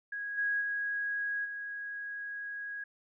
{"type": "tone with level steps", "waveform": "sine", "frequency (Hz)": 1652, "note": "G#6", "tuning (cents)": -10, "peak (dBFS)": [-35, -28, -31, -37], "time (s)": [0.12, 2.84], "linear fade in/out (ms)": 5, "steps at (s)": [0.37, 0.6, 1.44], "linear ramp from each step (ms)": 20, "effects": []}